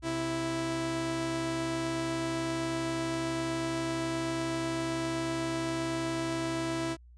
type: tone pair together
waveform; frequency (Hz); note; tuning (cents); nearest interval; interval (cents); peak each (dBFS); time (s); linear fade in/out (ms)
sawtooth; 130.27 / 329.6; C3 / E4; -7 / 0; octave + major third; 1607; -34 / -27; 0.02-6.97; 50
effects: added 60 Hz sine -51 dBFS peak until 7.17 s + resampled to 22050 Hz